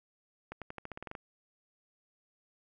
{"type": "accelerating click train", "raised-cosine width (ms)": 0.5, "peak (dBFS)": -26, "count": 11, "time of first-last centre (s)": [0.52, 1.152], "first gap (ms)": 97, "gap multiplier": 0.9, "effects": []}